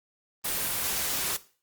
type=noise; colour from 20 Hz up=white; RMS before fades=-29 dBFS; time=0.44-1.37 s; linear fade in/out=10 ms; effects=noise-tail reverb RT60 0.4 s tail -17 dB re dry + Opus 24 kbps